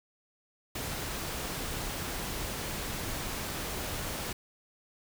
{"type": "noise", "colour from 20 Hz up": "pink", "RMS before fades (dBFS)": -36, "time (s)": [0.75, 4.33], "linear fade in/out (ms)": 5, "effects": []}